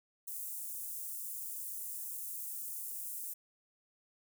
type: high-pass noise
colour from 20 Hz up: white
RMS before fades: -42 dBFS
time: 0.27-3.34 s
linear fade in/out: 10 ms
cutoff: 8200 Hz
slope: 24 dB/octave
effects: none